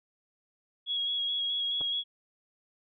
sine tone with vibrato, 3322 Hz, G#7, in tune, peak -28 dBFS, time 0.86-2.04 s, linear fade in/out 50 ms, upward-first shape square, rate 4.7 Hz, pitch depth 15 cents each way
clicks, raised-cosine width 1 ms, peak -31 dBFS, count 2, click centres 1.808 / 1.815 s
effects none

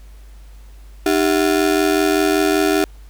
35% pulse ring-modulated tone, 349.2 Hz, F4, in tune, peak -9 dBFS, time 1.06-2.84 s, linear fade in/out 0 ms, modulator 42.6 Hz, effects added 50 Hz sine -37 dBFS peak until 3.09 s + pink hiss -53 dBFS RMS until 3.09 s

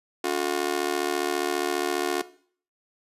sawtooth tone with amplitude modulation, 360 Hz, F#4, 47 cents flat, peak -16 dBFS, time 0.24-2.22 s, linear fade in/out 5 ms, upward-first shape sine, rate 74.8 Hz, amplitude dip 100%, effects noise-tail reverb RT60 0.5 s tail -17 dB re dry + resampled to 32000 Hz

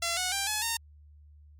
5% pulse tone with pitch steps, 680 / 733 / 790.2 / 851.8 / 918.2 Hz, F5 / F#5 / G5 / G#5 / A#5, -46 / -16 / +14 / +44 / -26 cents, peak -16 dBFS, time 0.02-0.77 s, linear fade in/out 5 ms, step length 150 ms, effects added 74 Hz sine -51 dBFS peak until 1.59 s + MP3 96 kbps

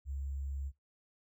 sine tone with sample-and-hold, 68.9 Hz, C#2, 10 cents flat, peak -36 dBFS, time 0.05-0.72 s, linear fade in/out 50 ms, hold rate 7350 Hz, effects noise-tail reverb RT60 0.2 s tail -20 dB re dry

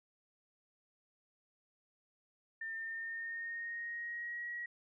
sine tone with pitch glide, 1802 to 1909.2 Hz, A6 to A#6, +41 to +41 cents, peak -39 dBFS, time 2.61-4.66 s, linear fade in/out 5 ms, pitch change +100 cents, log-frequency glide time 2.72-4.49 s, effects none

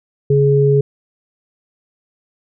sine tone pair together, 140 / 418.8 Hz, C#3 / G#4, +18 / +15 cents, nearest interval octave + perfect fifth, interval 1897 cents, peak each -12 dBFS, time 0.3-0.81 s, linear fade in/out 5 ms, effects none

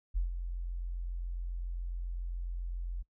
sine tone with ADSR envelope, 43.65 Hz, F1, in tune, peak -26 dBFS, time 0.14-3.03 s, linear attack 29 ms, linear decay 130 ms, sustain -8 dB, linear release 18 ms, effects noise-tail reverb RT60 0.1 s tail -25 dB re dry

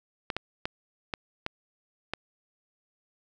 clicks, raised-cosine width 0.3 ms, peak -14 dBFS, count 6, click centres 0.302 / 0.366 / 0.655 / 1.138 / 1.464 / 2.136 s, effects none

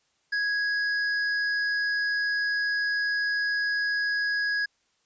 sine tone with hard clipping, 1661.2 Hz, G#6, in tune, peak -26 dBFS, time 0.32-4.66 s, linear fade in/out 10 ms, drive 13 dB, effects white hiss -70 dBFS RMS until 5.05 s + resampled to 16000 Hz

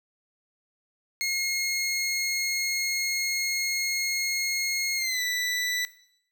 20% pulse tone with pitch glide, 2155 to 1976.1 Hz, C#7 to B6, -49 to 0 cents, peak -21 dBFS, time 1.21-5.85 s, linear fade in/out 0 ms, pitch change -151 cents, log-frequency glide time 4.96-5.22 s, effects noise-tail reverb RT60 0.7 s tail -17 dB re dry

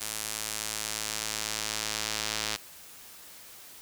square tone with band-pass filter sweep, 54.1 Hz, A1, 29 cents flat, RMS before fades -34 dBFS, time 0-2.57 s, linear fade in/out 20 ms, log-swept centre 9400 to 5000 Hz, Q 0.98, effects white hiss -49 dBFS RMS until 3.81 s

